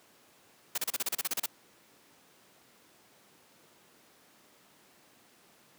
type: noise bursts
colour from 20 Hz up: white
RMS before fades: -31 dBFS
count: 12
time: 0.75-1.461 s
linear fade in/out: 5 ms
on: 29 ms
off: 33 ms
effects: pink hiss -61 dBFS RMS until 5.78 s + high-pass 200 Hz 12 dB/octave